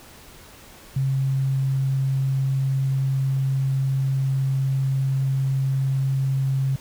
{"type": "tone", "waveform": "sine", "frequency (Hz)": 134.5, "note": "C3", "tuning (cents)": 48, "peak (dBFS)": -19, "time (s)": [0.96, 6.76], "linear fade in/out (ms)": 5, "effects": ["pink hiss -46 dBFS RMS until 6.8 s"]}